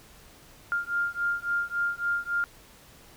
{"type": "beating tone pair", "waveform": "sine", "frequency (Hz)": [1400, 1403.6], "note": ["F6", "F6"], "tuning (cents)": [4, 8], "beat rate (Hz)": 3.6, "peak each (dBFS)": -29, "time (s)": [0.72, 2.44], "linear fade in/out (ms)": 0, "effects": ["pink hiss -53 dBFS RMS until 3.16 s"]}